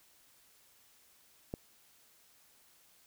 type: click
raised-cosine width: 2 ms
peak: -24 dBFS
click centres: 1.539 s
effects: white hiss -65 dBFS RMS until 3.06 s